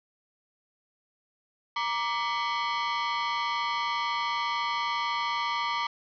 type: ring-modulated tone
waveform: sawtooth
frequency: 1058 Hz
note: C6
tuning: 19 cents sharp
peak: -20 dBFS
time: 1.76-5.87 s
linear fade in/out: 5 ms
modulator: 116 Hz
effects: resampled to 11025 Hz + 8-bit